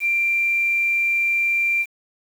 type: tone with quantisation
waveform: sine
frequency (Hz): 2367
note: D7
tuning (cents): +13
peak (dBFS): -17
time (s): 0-1.86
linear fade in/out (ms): 50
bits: 7
effects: none